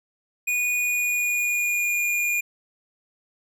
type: tone with pitch glide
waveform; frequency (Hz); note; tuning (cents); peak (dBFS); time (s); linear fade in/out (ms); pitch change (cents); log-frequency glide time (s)
square; 2461 to 2426; D#7 to D#7; -20 to -44; -22; 0.47-2.41; 10; -24; 0.76-2.02
effects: none